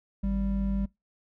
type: tone pair together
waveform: triangle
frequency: 51.96 / 196.4 Hz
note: G#1 / G3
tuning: +2 / +4 cents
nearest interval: octave + major seventh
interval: 2302 cents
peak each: -26 dBFS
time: 0.23-0.86 s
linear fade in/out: 10 ms
effects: noise-tail reverb RT60 0.2 s tail -24 dB re dry